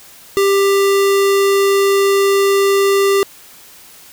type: tone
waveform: square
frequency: 395.4 Hz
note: G4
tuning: 15 cents sharp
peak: -11 dBFS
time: 0.37-3.23 s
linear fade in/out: 0 ms
effects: white hiss -41 dBFS RMS until 4.12 s